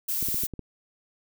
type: noise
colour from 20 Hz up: violet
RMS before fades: -28 dBFS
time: 0.08-0.47 s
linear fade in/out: 10 ms
type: clicks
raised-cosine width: 3 ms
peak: -23 dBFS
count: 6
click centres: 0.227 / 0.286 / 0.344 / 0.436 / 0.537 / 0.593 s
effects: none